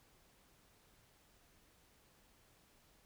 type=silence; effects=pink hiss -69 dBFS RMS until 3.05 s